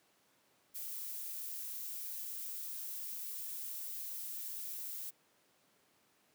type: noise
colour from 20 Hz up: violet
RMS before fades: -43 dBFS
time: 0.74-5.11 s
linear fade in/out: 20 ms
effects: pink hiss -71 dBFS RMS until 6.34 s + high-pass 200 Hz 12 dB/octave